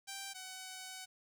5% pulse tone pair in turn, 784 / 750.5 Hz, G5 / F#5, 0 / +24 cents, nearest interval minor second, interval 76 cents, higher first, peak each -31 / -34 dBFS, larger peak first, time 0.07-0.34 / 0.34-1.06 s, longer second, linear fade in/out 20 ms, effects 12-bit

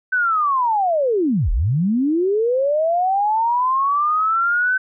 sine linear two-way sweep, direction down then up, 1533 to 32.42 to 1533 Hz, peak -15 dBFS, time 0.12-4.78 s, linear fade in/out 10 ms, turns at 1.51 s, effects none

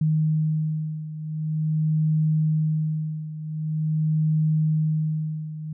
sine beating tone pair, 155.56 / 156.01 Hz, D#3 / D#3, 0 / +5 cents, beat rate 0.45 Hz, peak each -22 / -26 dBFS, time 0.01-5.73 s, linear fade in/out 5 ms, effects none

